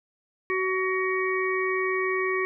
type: harmonic tone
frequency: 375.5 Hz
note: F#4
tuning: 26 cents sharp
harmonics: 1 / 3 / 5 / 6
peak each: -26 / -31 / -30 / -31 dBFS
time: 0.5-2.45 s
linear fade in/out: 0 ms
effects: none